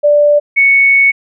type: tone pair in turn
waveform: sine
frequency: 587.3 / 2217 Hz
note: D5 / C#7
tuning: 0 / 0 cents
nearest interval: octave + major seventh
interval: 2300 cents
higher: second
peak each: -5 dBFS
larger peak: neither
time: 0.03-0.4 / 0.56-1.12 s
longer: second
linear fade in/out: 20 ms
effects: none